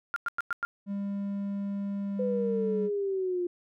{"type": "tone bursts", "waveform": "sine", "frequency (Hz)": 1400, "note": "F6", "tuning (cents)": 4, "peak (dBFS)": -26, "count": 5, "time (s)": [0.14, 0.65], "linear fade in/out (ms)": 0, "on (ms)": 22, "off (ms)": 100}
{"type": "tone with pitch glide", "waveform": "triangle", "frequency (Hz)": [200, 195.21], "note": ["G3", "G3"], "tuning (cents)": [35, -7], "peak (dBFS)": -28, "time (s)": [0.86, 2.9], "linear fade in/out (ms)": 50, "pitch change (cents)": -42, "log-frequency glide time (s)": [2.01, 2.74]}
{"type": "exponential sweep", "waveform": "sine", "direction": "down", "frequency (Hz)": [507, 349.2], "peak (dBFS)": -27, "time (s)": [2.19, 3.47], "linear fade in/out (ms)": 5}
{"effects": []}